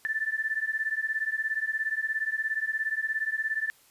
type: beating tone pair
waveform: sine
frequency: 1755 / 1772 Hz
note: A6 / A6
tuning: -5 / +12 cents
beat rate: 17 Hz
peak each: -30 dBFS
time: 0.05-3.7 s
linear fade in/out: 0 ms
effects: white hiss -60 dBFS RMS until 3.9 s + resampled to 32000 Hz